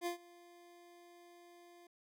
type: tone with ADSR envelope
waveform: 25% pulse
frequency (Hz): 347.8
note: F4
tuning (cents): -7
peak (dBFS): -31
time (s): 0.01-1.87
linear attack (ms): 53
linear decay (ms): 110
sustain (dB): -23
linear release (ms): 4
effects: none